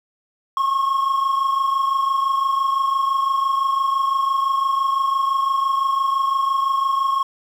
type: tone pair together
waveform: triangle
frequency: 1082.1 / 1108 Hz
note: C#6 / C#6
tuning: -42 / -1 cents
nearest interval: unison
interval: 41 cents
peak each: -15 / -21 dBFS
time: 0.57-7.23 s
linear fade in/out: 2 ms
effects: tanh soft clip ceiling -11 dBFS + 8-bit